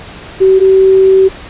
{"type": "tone pair in turn", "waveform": "sine", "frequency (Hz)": [380.8, 382.2], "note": ["F#4", "G4"], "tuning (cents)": [50, -44], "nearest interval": "unison", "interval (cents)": 6, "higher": "second", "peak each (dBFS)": -3, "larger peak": "neither", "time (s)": [[0.4, 0.6], [0.6, 1.29]], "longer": "second", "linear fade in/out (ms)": 20, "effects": ["pink hiss -30 dBFS RMS until 1.49 s", "resampled to 8000 Hz"]}